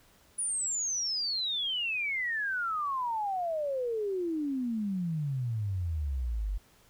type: exponential sweep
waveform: sine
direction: down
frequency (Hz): 9850 to 46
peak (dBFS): -29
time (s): 0.38-6.58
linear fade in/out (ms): 10
effects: pink hiss -62 dBFS RMS until 6.89 s